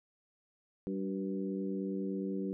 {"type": "harmonic tone with a mistuned harmonic", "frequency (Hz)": 97, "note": "G2", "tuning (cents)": -18, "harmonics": [2, 3, 4, 5], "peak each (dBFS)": [-36, -39, -40, -45], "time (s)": [0.87, 2.53], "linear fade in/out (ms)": 0, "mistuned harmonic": 4, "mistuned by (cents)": -33, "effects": []}